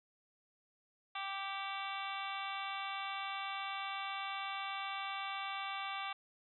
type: harmonic tone with a mistuned harmonic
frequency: 392 Hz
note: G4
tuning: in tune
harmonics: 2 / 3 / 4 / 5 / 6 / 7 / 8 / 9 / 10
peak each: -44 / -43 / -50 / -52 / -47 / -48 / -54 / -48 / -57 dBFS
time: 1.15-6.13 s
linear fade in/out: 5 ms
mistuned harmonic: 6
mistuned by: -40 cents
effects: none